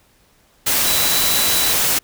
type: tone in noise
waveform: sine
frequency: 3951 Hz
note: B7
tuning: in tune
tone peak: -22 dBFS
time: 0.86-1.73 s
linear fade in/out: 10 ms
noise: white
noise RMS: -17 dBFS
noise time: 0.66-1.99 s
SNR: -8 dB
effects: pink hiss -56 dBFS RMS until 2.03 s